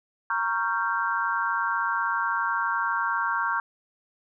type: chord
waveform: sine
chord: G half-diminished seventh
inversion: first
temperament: equal with one note detuned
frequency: 932.3 / 1108.7 / 1380.1 / 1568 Hz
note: Bb5 / Db6 / F6 / G6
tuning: 0 / 0 / -21 / 0 cents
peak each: -29 dBFS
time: 0.3-3.6 s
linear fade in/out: 2 ms
effects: none